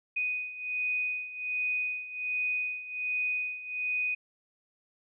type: beating tone pair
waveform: sine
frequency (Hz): 2489 / 2490.3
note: D#7 / D#7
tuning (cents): 0 / +1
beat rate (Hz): 1.3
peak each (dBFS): -35 / -31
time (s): 0.16-4.15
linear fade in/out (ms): 10
effects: none